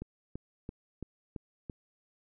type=click train; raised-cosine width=3 ms; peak=-26 dBFS; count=6; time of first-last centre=0.02-1.698 s; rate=2.98 Hz; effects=none